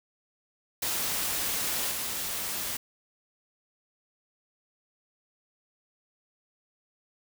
white noise with level steps, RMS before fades -30 / -33 dBFS, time 0.82-2.77 s, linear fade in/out 5 ms, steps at 1.91 s, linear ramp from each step 5 ms, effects none

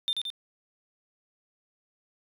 triangle tone with echo, 3601 Hz, A7, 39 cents sharp, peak -22 dBFS, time 0.08-0.13 s, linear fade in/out 0 ms, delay 86 ms, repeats 2, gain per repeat -4 dB, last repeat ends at 0.302 s, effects tanh soft clip ceiling -21 dBFS

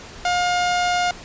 sawtooth tone, 712 Hz, F5, 33 cents sharp, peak -14 dBFS, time 0.25-1.11 s, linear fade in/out 2 ms, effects pink hiss -39 dBFS RMS until 1.24 s + resampled to 16000 Hz

